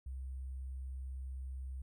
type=tone with sample-and-hold; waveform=sine; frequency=65.41 Hz; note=C2; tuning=in tune; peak=-40 dBFS; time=0.06-1.82 s; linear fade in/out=5 ms; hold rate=8820 Hz; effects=none